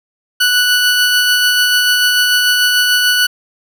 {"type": "tone with tremolo", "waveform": "20% pulse", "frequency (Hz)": 1480, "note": "F#6", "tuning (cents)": 0, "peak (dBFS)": -4, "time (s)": [0.4, 3.27], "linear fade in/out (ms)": 10, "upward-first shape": "sine", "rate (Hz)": 6.8, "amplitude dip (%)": 25, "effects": []}